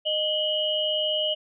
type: tone cluster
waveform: sine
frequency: 616 / 2910 / 3121 Hz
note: D#5 / F#7 / G7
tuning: -17 / -29 / -8 cents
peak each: -27 / -26 / -29 dBFS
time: 0.05-1.35 s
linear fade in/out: 20 ms
effects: none